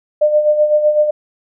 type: tone with tremolo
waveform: sine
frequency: 602 Hz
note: D5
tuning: 43 cents sharp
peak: -7 dBFS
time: 0.21-1.11 s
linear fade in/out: 10 ms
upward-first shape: sine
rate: 7.9 Hz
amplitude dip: 60%
effects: none